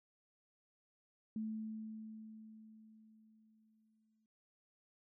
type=tone with exponential decay; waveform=sine; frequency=218.6 Hz; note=A3; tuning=11 cents flat; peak=-37 dBFS; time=1.36-4.26 s; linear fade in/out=2 ms; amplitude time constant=630 ms; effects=none